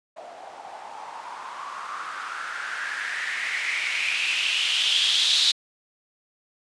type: noise with low-pass filter sweep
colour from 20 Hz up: violet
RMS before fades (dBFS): -27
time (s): 0.16-5.52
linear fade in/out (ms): 10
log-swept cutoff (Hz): 660 to 3900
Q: 5.5
effects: resampled to 22050 Hz